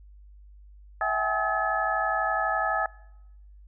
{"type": "tone cluster", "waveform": "sine", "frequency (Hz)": [654, 765, 837, 1281, 1714], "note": ["E5", "G5", "G#5", "E6", "A6"], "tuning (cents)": [-14, -42, 13, -50, -46], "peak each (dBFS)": [-31, -30, -31, -29, -29], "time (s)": [1.01, 2.86], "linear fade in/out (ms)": 2, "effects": ["noise-tail reverb RT60 0.9 s tail -23 dB re dry", "added 50 Hz sine -47 dBFS peak until 3.67 s"]}